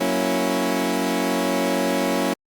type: chord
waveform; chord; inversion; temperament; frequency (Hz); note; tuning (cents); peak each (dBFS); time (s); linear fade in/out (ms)
20% pulse; F# dominant seventh; none; equal; 185 / 233.1 / 277.2 / 329.6; F#3 / A#3 / C#4 / E4; 0 / 0 / 0 / 0; -22 / -21 / -19 / -22; 0-2.34; 10
effects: Opus 48 kbps